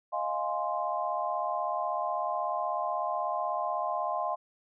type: chord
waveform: sine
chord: F minor seventh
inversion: third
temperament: equal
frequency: 622.3 / 698.5 / 830.6 / 1046.5 Hz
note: Eb5 / F5 / Ab5 / C6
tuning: 0 / 0 / 0 / 0 cents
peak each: -35 / -33 / -36 / -33 dBFS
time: 0.12-4.36 s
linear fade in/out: 20 ms
effects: none